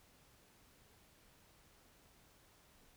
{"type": "silence", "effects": ["pink hiss -67 dBFS RMS until 2.96 s"]}